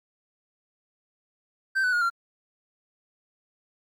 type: tone with pitch steps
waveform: triangle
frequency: 1556 / 1494.3 / 1435.1 / 1378.3 Hz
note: G6 / F#6 / F6 / F6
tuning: -13 / +17 / +47 / -23 cents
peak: -19 dBFS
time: 1.75-2.102 s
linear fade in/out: 20 ms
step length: 88 ms
effects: MP3 96 kbps